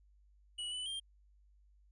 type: tone with pitch steps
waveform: square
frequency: 2932 / 2988 / 3186 Hz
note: F#7 / F#7 / G7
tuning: -16 / +16 / +27 cents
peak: -39 dBFS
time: 0.58-1 s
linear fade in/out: 10 ms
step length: 140 ms
effects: added 50 Hz sine -63 dBFS peak until 1.91 s + resampled to 24000 Hz